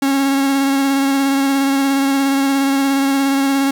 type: tone with vibrato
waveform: 45% pulse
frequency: 274.1 Hz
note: C#4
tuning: 19 cents flat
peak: -13 dBFS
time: 0.02-3.71 s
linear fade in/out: 5 ms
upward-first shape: sine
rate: 17 Hz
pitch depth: 19 cents each way
effects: 7-bit